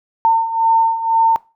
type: beating tone pair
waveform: sine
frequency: 904 / 906 Hz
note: A5 / A#5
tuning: +47 / -50 cents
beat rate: 2 Hz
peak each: -17 / -12 dBFS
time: 0.25-1.36 s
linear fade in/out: 0 ms
effects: noise-tail reverb RT60 0.3 s tail -21 dB re dry